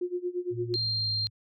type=tone with tremolo; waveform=sine; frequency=357.1 Hz; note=F4; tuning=39 cents sharp; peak=-26 dBFS; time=0.01-0.76 s; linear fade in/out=5 ms; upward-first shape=sine; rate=8.7 Hz; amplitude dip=90%
type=tone with pitch glide; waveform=sine; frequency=116.54 to 106.25 Hz; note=A#2 to G#2; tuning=0 to +40 cents; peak=-34 dBFS; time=0.5-1.3 s; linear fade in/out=50 ms; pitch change=-160 cents; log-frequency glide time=0.67-1.11 s
type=tone; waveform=sine; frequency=4186 Hz; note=C8; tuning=in tune; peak=-27 dBFS; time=0.74-1.27 s; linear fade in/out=0 ms
effects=none